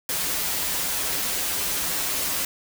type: noise with comb filter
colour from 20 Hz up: white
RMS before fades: -26 dBFS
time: 0.09-2.45 s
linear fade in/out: 2 ms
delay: 8.7 ms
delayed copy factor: -0.65
effects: none